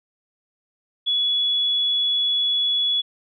sine tone, 3392 Hz, G#7, 36 cents sharp, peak -18 dBFS, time 1.06-3.02 s, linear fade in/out 20 ms, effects none

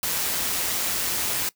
white noise with amplitude modulation, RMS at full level -24 dBFS, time 0.03-1.49 s, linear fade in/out 2 ms, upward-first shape sine, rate 179 Hz, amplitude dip 40%, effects noise-tail reverb RT60 0.1 s tail -20 dB re dry

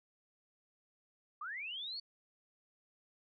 sine linear sweep, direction up, 1128 to 4531 Hz, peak -40 dBFS, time 1.41-2 s, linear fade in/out 5 ms, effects none

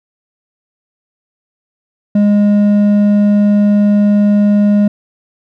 sine tone with hard clipping, 205.7 Hz, G#3, 16 cents flat, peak -8 dBFS, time 2.15-4.88 s, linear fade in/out 5 ms, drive 5 dB, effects none

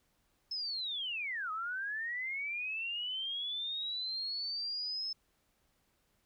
sine linear two-way sweep, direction down then up, 5250 to 1244.5 to 5250 Hz, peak -35 dBFS, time 0.51-5.13 s, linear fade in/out 5 ms, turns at 1.51 s, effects pink hiss -75 dBFS RMS until 6.25 s

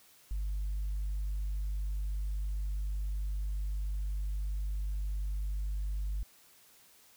sine tone, 50 Hz, G1, 35 cents sharp, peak -30 dBFS, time 0.31-6.23 s, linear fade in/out 0 ms, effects tanh soft clip ceiling -29 dBFS + white hiss -61 dBFS RMS until 7.16 s

